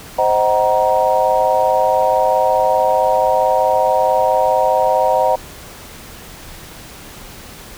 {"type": "chord", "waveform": "sine", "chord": "C half-diminished seventh", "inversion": "none", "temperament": "just", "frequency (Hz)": [523.3, 627.9, 753.5, 941.9], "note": ["C5", "Eb5", "Gb5", "Bb5"], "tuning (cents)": [0, 16, 31, 18], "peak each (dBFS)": -17, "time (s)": [0.18, 5.36], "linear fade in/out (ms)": 10, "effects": ["pink hiss -36 dBFS RMS until 7.77 s"]}